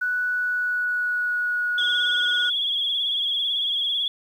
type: tone with pitch glide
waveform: sine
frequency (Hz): 1480 to 1454.6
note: F#6 to F#6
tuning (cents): 0 to -30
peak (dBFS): -21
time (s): 0.01-2.5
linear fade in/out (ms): 10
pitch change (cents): -30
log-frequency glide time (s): 0.23-1.85
type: tone with vibrato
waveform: sine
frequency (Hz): 3345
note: G#7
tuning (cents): +12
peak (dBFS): -21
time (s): 1.78-4.08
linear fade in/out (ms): 2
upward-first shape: sine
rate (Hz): 18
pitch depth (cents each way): 57
effects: tanh soft clip ceiling -12 dBFS + 9-bit